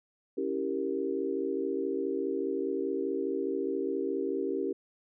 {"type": "chord", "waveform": "sine", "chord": "C# diminished seventh", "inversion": "none", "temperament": "equal with one note detuned", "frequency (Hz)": [277.2, 327.2, 392, 466.2], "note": ["C#4", "E4", "G4", "Bb4"], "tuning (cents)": [0, -13, 0, 0], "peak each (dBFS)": [-35, -36, -32, -36], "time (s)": [0.37, 4.73], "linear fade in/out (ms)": 10, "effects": []}